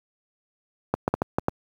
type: clicks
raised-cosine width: 1 ms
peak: -7 dBFS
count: 6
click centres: 0.94 / 1.079 / 1.14 / 1.219 / 1.385 / 1.484 s
effects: high-pass 80 Hz 12 dB/octave + 8-bit